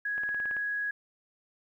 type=tone; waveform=sine; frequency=1665 Hz; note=G#6; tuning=4 cents sharp; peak=-29 dBFS; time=0.05-0.91 s; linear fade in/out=5 ms
type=click train; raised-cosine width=0.5 ms; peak=-29 dBFS; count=8; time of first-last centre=0.18-0.567 s; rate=18.1 Hz
effects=11-bit

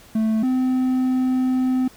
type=tone pair in turn; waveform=triangle; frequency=220 / 256.8 Hz; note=A3 / C4; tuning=0 / -32 cents; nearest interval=minor third; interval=268 cents; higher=second; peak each=-15 dBFS; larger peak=neither; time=0.15-0.43 / 0.43-1.88 s; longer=second; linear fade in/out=5 ms; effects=pink hiss -48 dBFS RMS until 1.96 s

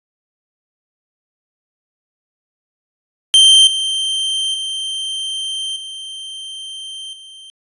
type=tone with level steps; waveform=45% pulse; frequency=3136 Hz; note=G7; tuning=in tune; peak=-5 / -16 / -20 / -27 / -35 dBFS; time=3.34-7.5 s; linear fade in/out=0 ms; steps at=3.67 / 4.54 / 5.76 / 7.13 s; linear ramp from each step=2 ms; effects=resampled to 24000 Hz

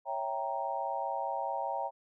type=chord; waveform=sine; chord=C# diminished seventh; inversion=none; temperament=equal; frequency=554.4 / 659.3 / 784 / 932.3 Hz; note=C#5 / E5 / G5 / Bb5; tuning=0 / 0 / 0 / 0 cents; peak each=-39 / -39 / -36 / -36 dBFS; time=0.05-1.91 s; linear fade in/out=50 ms; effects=none

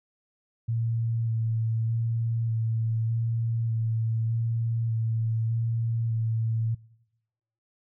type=tone with vibrato; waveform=sine; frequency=113.8 Hz; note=A#2; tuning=41 cents flat; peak=-24 dBFS; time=0.68-6.75 s; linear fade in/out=10 ms; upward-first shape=square; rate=0.83 Hz; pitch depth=16 cents each way; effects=noise-tail reverb RT60 1.0 s tail -24 dB re dry

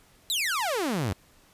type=exponential sweep; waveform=sawtooth; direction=down; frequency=4101 to 84.7 Hz; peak=-22 dBFS; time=0.3-1.13 s; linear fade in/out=0 ms; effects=pink hiss -59 dBFS RMS until 1.53 s + resampled to 32000 Hz

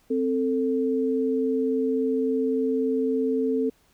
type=tone pair together; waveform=sine; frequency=261.6 / 444.1 Hz; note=C4 / A4; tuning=0 / +16 cents; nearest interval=major sixth; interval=916 cents; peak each=-24 dBFS; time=0.1-3.7 s; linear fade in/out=10 ms; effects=pink hiss -63 dBFS RMS until 3.93 s

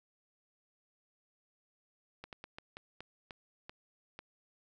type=slowing click train; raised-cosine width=0.3 ms; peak=-29 dBFS; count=9; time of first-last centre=2.24-4.19 s; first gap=88 ms; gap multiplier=1.28; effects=none

